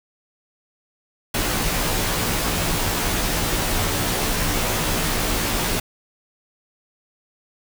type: noise with comb filter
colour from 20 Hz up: pink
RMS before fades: -22 dBFS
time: 1.34-5.8 s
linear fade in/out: 5 ms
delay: 15 ms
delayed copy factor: -0.9
effects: none